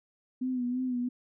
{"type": "tone with vibrato", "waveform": "sine", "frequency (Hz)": 250.6, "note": "B3", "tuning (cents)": 25, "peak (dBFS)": -28, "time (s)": [0.41, 1.09], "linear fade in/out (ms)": 10, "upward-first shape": "sine", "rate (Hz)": 3, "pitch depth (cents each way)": 50, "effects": []}